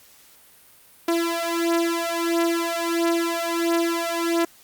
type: beating tone pair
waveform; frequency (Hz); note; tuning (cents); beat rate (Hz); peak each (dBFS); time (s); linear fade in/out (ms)
sawtooth; 335.9 / 337.4; E4 / E4; +33 / +40; 1.5; -20; 1.08-4.45; 5
effects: white hiss -52 dBFS RMS until 4.63 s + Opus 48 kbps